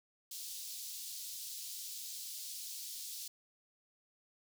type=high-pass noise; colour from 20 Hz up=pink; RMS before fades=-45 dBFS; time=0.31-3.28 s; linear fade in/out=5 ms; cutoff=4000 Hz; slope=24 dB/octave; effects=none